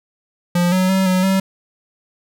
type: tone with pitch steps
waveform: square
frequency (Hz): 175.5 / 185.5 / 190.4 / 184.8 / 191.6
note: F3 / F#3 / F#3 / F#3 / G3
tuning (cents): +9 / +5 / +50 / -2 / -39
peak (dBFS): -14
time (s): 0.55-1.4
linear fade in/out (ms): 5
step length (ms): 170
effects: none